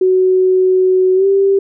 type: tone with pitch glide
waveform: sine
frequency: 372.2 to 392.3 Hz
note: F#4 to G4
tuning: +10 to +1 cents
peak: -8 dBFS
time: 0.01-1.59 s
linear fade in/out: 5 ms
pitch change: +91 cents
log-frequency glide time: 1.15-1.26 s
effects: none